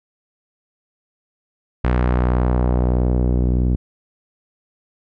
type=tone with low-pass filter sweep; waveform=sawtooth; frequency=61.6 Hz; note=B1; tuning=4 cents flat; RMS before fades=-17 dBFS; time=1.84-3.76 s; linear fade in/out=5 ms; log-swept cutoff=2000 to 270 Hz; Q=1; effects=none